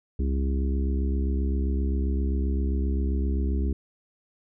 harmonic tone, 67.6 Hz, C#2, 43 cents flat, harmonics 1 / 3 / 4 / 5 / 6, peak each -23 / -33 / -35 / -37 / -39 dBFS, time 0.19-3.73 s, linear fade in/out 5 ms, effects none

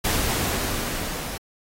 pink noise with level ramp, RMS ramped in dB -22 to -33 dBFS, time 0.04-1.38 s, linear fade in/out 10 ms, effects AAC 48 kbps

